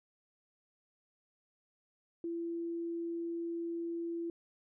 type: tone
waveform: sine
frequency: 337.3 Hz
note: E4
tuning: 40 cents sharp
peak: -35 dBFS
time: 2.24-4.3 s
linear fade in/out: 2 ms
effects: none